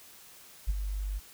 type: tone with ADSR envelope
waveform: sine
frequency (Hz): 49.43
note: G1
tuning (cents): +15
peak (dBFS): -20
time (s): 0.67-1.2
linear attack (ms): 26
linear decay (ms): 24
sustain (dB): -10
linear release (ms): 28
effects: tanh soft clip ceiling -22 dBFS + white hiss -53 dBFS RMS until 1.33 s